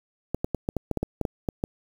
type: clicks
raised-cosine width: 2 ms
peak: -12 dBFS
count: 12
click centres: 0.346 / 0.445 / 0.547 / 0.689 / 0.767 / 0.913 / 0.973 / 1.03 / 1.213 / 1.252 / 1.488 / 1.639 s
effects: 7-bit